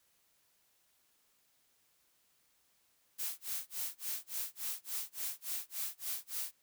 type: noise with tremolo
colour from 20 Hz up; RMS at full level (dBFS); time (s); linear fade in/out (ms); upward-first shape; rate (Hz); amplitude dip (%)
blue; -37; 3.18-6.52; 20; sine; 3.5; 100
effects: white hiss -73 dBFS RMS until 6.62 s